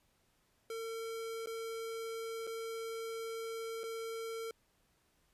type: tone with dropouts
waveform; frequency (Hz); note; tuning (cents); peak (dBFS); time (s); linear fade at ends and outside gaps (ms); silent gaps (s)
square; 452.9; A#4; -50; -40; 0.7-4.51; 2; 1.46-1.471 / 2.469-2.473 / 3.834-3.838
effects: pink hiss -74 dBFS RMS until 5.33 s + resampled to 32000 Hz